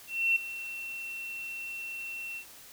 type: tone with ADSR envelope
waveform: sine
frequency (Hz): 2710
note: E7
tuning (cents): +47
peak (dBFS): -21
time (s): 0.07-2.45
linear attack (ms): 290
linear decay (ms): 6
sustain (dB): -15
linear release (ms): 80
effects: white hiss -51 dBFS RMS until 2.72 s